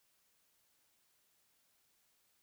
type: silence
effects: white hiss -75 dBFS RMS until 2.42 s